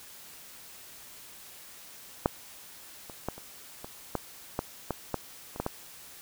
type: clicks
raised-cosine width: 1 ms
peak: -8 / -28 / -16 / -29 / -25 / -14 / -14 / -15 / -14 / -27 / -15 / -15 dBFS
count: 12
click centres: 2.259 / 3.098 / 3.286 / 3.38 / 3.845 / 4.153 / 4.591 / 4.907 / 5.143 / 5.561 / 5.6 / 5.664 s
effects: white hiss -49 dBFS RMS until 6.21 s